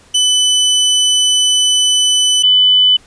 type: tone pair in turn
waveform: sawtooth / sine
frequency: 3000 / 3000 Hz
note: F#7 / F#7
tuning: +23 / +23 cents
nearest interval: unison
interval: 0 cents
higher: neither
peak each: -6 dBFS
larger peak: neither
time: 0.14-2.43 / 2.43-2.97 s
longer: first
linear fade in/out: 10 ms
effects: pink hiss -46 dBFS RMS until 3.06 s + resampled to 22050 Hz